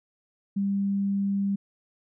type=tone; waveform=sine; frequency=198.4 Hz; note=G3; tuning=21 cents sharp; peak=-23 dBFS; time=0.56-1.56 s; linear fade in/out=10 ms; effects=none